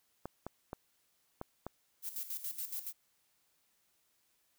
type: clicks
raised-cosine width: 1 ms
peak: -26 dBFS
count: 5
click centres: 0.256 / 0.466 / 0.731 / 1.414 / 1.666 s
type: noise with tremolo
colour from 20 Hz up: violet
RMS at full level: -39 dBFS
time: 2.02-2.93 s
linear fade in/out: 50 ms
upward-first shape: square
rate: 7.1 Hz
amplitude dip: 70%
effects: white hiss -75 dBFS RMS until 4.58 s